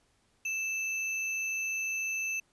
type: tone with sample-and-hold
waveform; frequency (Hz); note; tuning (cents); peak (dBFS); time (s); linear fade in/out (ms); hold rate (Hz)
sine; 2637; E7; 0; -30; 0.45-2.4; 5; 8820
effects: pink hiss -70 dBFS RMS until 2.52 s + resampled to 24000 Hz